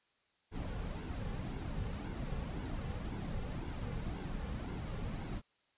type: noise with flanger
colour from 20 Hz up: brown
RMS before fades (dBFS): -40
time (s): 0.51-5.42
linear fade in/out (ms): 50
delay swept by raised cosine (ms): 1.6 to 3.2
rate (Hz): 1.9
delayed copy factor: -0.5
effects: white hiss -75 dBFS RMS until 5.77 s + resampled to 8000 Hz